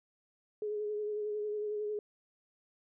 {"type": "tone with vibrato", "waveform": "sine", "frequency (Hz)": 420.6, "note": "G#4", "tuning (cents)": 22, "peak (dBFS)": -33, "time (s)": [0.62, 1.99], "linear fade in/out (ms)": 2, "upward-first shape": "sine", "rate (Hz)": 11, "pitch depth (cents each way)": 26, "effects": []}